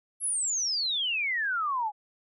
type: exponential sweep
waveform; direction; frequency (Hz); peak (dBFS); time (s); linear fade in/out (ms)
sine; down; 11280 to 811; -26; 0.2-1.92; 50
effects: none